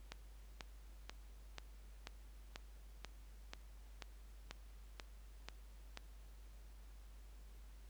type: click train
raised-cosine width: 0.2 ms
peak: -28 dBFS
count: 13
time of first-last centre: 0.12-5.974 s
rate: 2.05 Hz
effects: added 50 Hz sine -54 dBFS peak until 7.89 s + pink hiss -69 dBFS RMS until 7.89 s